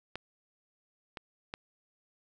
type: clicks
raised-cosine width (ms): 0.3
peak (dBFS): -21 / -24 / -21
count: 3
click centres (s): 0.156 / 1.172 / 1.539
effects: none